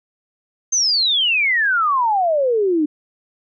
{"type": "exponential sweep", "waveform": "sine", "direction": "down", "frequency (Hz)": [6400, 290.8], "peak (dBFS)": -14, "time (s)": [0.72, 2.86], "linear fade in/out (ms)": 10, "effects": []}